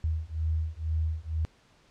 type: beating tone pair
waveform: sine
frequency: 78.5 / 80.6 Hz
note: D#2 / E2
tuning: +16 / -38 cents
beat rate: 2.1 Hz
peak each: -30 dBFS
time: 0.04-1.45 s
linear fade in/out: 0 ms
effects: pink hiss -62 dBFS RMS until 1.9 s + low-pass 6000 Hz 12 dB/octave